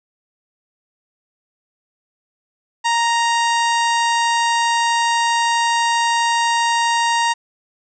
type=harmonic tone with a mistuned harmonic; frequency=932.3 Hz; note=A#5; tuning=in tune; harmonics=1 / 2 / 3 / 4 / 5 / 6 / 7 / 8 / 9; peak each=-16 / -22 / -26 / -28 / -30 / -32 / -33 / -34 / -35 dBFS; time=2.84-7.34 s; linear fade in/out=20 ms; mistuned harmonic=6; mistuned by=+24 cents; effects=none